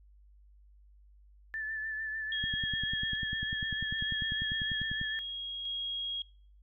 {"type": "tone with vibrato", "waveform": "sine", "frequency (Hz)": 1754, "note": "A6", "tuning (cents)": -6, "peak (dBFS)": -34, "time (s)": [1.54, 5.19], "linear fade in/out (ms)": 0, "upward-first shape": "sine", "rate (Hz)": 6.7, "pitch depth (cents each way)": 29}
{"type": "tone with tremolo", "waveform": "sine", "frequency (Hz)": 3282, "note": "G#7", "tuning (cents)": -21, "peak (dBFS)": -33, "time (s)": [2.32, 6.22], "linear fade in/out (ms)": 2, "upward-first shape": "square", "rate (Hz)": 0.6, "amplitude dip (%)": 30}
{"type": "click train", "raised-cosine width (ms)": 5, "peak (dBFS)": -27, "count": 27, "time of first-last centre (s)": [2.44, 5.014], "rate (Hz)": 10.1}
{"effects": ["noise-tail reverb RT60 0.6 s tail -26 dB re dry", "added 50 Hz sine -56 dBFS peak until 6.62 s"]}